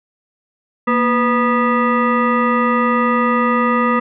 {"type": "tone with frequency modulation", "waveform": "sine", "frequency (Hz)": 497.3, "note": "B4", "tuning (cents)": 12, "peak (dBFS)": -12, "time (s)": [0.87, 4], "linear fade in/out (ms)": 10, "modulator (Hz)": 732, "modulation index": 1.7, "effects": []}